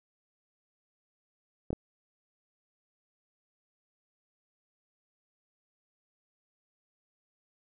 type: clicks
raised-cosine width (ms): 2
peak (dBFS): -19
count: 2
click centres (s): 1.705 / 1.73
effects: none